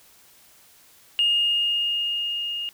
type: tone with level ramp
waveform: sine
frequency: 2842 Hz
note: F7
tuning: 30 cents sharp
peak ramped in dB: -16 to -27 dBFS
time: 1.19-2.69 s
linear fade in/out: 0 ms
effects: tanh soft clip ceiling -12 dBFS + white hiss -54 dBFS RMS until 2.73 s